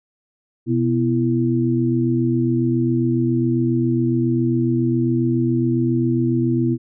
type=tone cluster; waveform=sine; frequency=125.6 / 246.9 / 334.2 Hz; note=B2 / B3 / E4; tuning=+30 / 0 / +24 cents; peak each=-20 dBFS; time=0.66-6.78 s; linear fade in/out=50 ms; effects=none